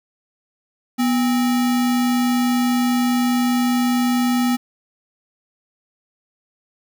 sine tone with sample-and-hold, 245.2 Hz, B3, 12 cents flat, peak -15 dBFS, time 0.98-4.57 s, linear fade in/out 20 ms, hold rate 1050 Hz, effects none

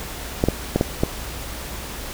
clicks, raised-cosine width 2 ms, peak -3 dBFS, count 5, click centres 0.439 / 0.486 / 0.76 / 0.811 / 1.035 s, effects added 60 Hz sine -36 dBFS peak until 2.13 s + pink hiss -33 dBFS RMS until 2.13 s

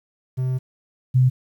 triangle / sine tone pair in turn, 128.6 / 127.99 Hz, C3 / C3, -30 / -38 cents, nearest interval unison, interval 8 cents, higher first, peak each -18 / -12 dBFS, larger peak second, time 0.37-0.59 / 1.14-1.3 s, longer first, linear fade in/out 20 ms, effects 9-bit

